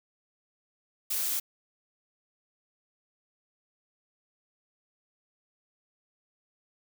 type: noise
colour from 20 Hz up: blue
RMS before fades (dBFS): -30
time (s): 1.1-1.4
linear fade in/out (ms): 10
effects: none